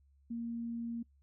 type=tone; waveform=sine; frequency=233.1 Hz; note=A#3; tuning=in tune; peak=-36 dBFS; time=0.3-1.03 s; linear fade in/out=10 ms; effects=noise-tail reverb RT60 0.1 s tail -24 dB re dry + added 69 Hz sine -64 dBFS peak until 1.22 s